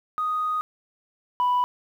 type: tone pair in turn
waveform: sine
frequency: 1244.5 / 987.8 Hz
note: D#6 / B5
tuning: 0 / 0 cents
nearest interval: major third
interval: 400 cents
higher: first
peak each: -22 / -17 dBFS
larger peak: second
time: 0.18-0.61 / 1.4-1.64 s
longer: first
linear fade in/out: 0 ms
effects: tanh soft clip ceiling -17 dBFS + 9-bit